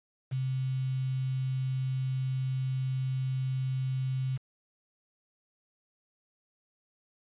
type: tone with quantisation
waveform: sine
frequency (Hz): 130.81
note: C3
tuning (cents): 0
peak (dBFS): -28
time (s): 0.31-4.38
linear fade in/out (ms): 20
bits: 8
effects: resampled to 8000 Hz